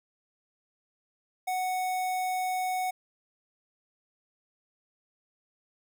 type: tone with notch filter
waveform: square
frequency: 740 Hz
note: F#5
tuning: in tune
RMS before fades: -30 dBFS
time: 1.47-2.91 s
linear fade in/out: 10 ms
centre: 4400 Hz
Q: 1.4
effects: none